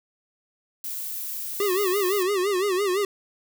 violet noise, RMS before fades -32 dBFS, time 0.84-2.23 s, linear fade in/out 2 ms
square tone with vibrato, 386 Hz, G4, 27 cents flat, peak -22 dBFS, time 1.6-3.05 s, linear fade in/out 2 ms, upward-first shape sine, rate 5.9 Hz, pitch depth 130 cents each way
effects none

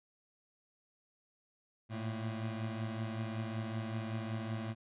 25% pulse beating tone pair, 110 / 115.3 Hz, A2 / A#2, 0 / -19 cents, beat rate 5.3 Hz, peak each -34 / -39 dBFS, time 1.89-4.75 s, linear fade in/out 50 ms, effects resampled to 8000 Hz

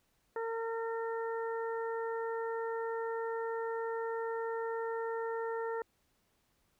harmonic tone, 455.8 Hz, A#4, 39 cents flat, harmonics 1 / 2 / 3 / 4, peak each -35 / -41 / -45 / -47 dBFS, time 0.36-5.82 s, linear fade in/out 2 ms, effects pink hiss -75 dBFS RMS until 6.79 s

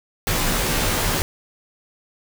pink noise with comb filter, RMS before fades -21 dBFS, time 0.27-1.22 s, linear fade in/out 0 ms, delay 15 ms, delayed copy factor -1, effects none

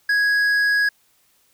triangle tone with hard clipping, 1661.2 Hz, G#6, in tune, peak -17 dBFS, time 0.09-0.89 s, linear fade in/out 5 ms, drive 9 dB, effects white hiss -61 dBFS RMS until 1.53 s

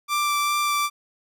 sawtooth tone with vibrato, 1174.7 Hz, D6, in tune, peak -17 dBFS, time 0.08-0.9 s, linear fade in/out 50 ms, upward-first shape sine, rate 2.5 Hz, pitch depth 9 cents each way, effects none

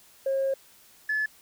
sine tone pair in turn, 540 / 1723.8 Hz, C#5 / A6, -45 / -36 cents, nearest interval octave + minor sixth, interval 2009 cents, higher second, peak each -22 / -23 dBFS, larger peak first, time 0.26-0.54 / 1.09-1.26 s, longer first, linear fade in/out 5 ms, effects tanh soft clip ceiling -20 dBFS + white hiss -56 dBFS RMS until 1.41 s

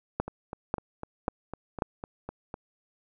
two click trains, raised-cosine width 1 ms, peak -22 / -12 dBFS, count 10 / 4, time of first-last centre 0.28-2.541 / 0.2-1.822 s, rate 3.98 / 1.85 Hz, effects none

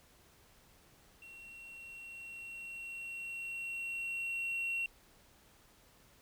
triangle tone with level ramp, 2732 Hz, F7, 39 cents flat, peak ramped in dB -49 to -30 dBFS, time 1.22-4.86 s, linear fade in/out 2 ms, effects tanh soft clip ceiling -29 dBFS + pink hiss -64 dBFS RMS until 6.21 s

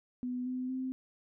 sine tone with pitch steps, 249.1 / 254.2 / 259.4 Hz, B3 / C4 / C4, +15 / -50 / -15 cents, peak -33 dBFS, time 0.23-0.92 s, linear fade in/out 0 ms, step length 230 ms, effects none

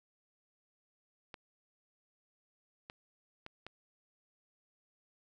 clicks, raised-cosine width 0.3 ms, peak -29 dBFS, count 4, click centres 1.342 / 2.899 / 3.464 / 3.666 s, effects none

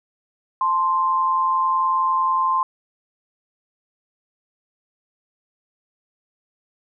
sine tone pair together, 875.5 / 1046.5 Hz, A5 / C6, -9 / 0 cents, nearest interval minor third, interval 309 cents, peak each -26 / -17 dBFS, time 0.61-2.63 s, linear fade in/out 2 ms, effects none

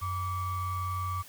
triangle ring-modulated tone, 532 Hz, C5, 29 cents sharp, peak -25 dBFS, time 0.01-1.23 s, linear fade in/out 20 ms, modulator 624 Hz, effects white hiss -51 dBFS RMS until 1.28 s

